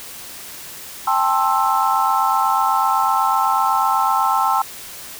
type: chord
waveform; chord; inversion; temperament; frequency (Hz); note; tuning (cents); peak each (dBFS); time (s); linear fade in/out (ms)
sine; A minor seventh; third; just; 792 / 880 / 1056 / 1320; G5 / A5 / C6 / E6; +18 / 0 / +16 / +2; -20; 1.07-4.62; 5
effects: white hiss -35 dBFS RMS until 5.19 s